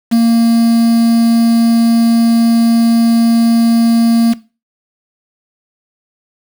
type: tone with quantisation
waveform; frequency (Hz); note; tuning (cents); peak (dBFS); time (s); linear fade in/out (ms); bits
triangle; 230.9; A#3; -16; -4; 0.11-4.34; 20; 4
effects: noise-tail reverb RT60 0.3 s tail -18 dB re dry